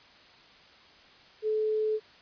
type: tone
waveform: sine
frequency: 432.1 Hz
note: A4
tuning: 31 cents flat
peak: -25 dBFS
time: 1.42-2 s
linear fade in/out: 50 ms
effects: white hiss -55 dBFS RMS until 2.21 s + resampled to 11025 Hz